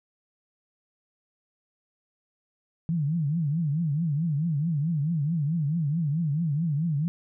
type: tone with vibrato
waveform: sine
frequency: 155.56 Hz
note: D#3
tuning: in tune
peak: -23 dBFS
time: 2.89-7.08 s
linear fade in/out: 0 ms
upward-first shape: triangle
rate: 4.6 Hz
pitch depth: 220 cents each way
effects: none